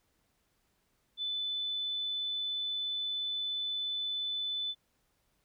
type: tone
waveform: sine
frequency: 3503 Hz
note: A7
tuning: 8 cents flat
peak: -32 dBFS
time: 1.17-4.75 s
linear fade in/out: 50 ms
effects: pink hiss -75 dBFS RMS until 5.44 s